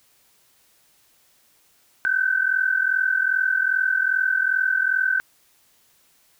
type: tone pair together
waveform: sine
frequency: 1510 / 1552.5 Hz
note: F#6 / G6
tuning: +35 / -17 cents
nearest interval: unison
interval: 48 cents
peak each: -21 dBFS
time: 2.05-5.2 s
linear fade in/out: 0 ms
effects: white hiss -60 dBFS RMS until 6.39 s